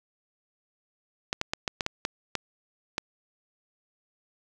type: clicks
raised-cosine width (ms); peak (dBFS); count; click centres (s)
0.2; -10; 9; 1.329 / 1.414 / 1.535 / 1.678 / 1.808 / 1.864 / 2.051 / 2.353 / 2.981
effects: none